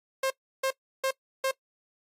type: tone bursts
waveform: sawtooth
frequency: 532 Hz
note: C5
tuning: 29 cents sharp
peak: -21 dBFS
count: 4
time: 0.23-1.512 s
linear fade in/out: 5 ms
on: 73 ms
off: 330 ms
effects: noise-tail reverb RT60 0.1 s tail -22 dB re dry + AAC 48 kbps